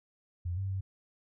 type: tone with pitch steps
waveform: sine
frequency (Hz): 87.7 / 96.8 / 95.9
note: F2 / G2 / G2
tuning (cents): +8 / -21 / -37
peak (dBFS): -31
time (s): 0.45-0.81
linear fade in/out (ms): 10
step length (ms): 120
effects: none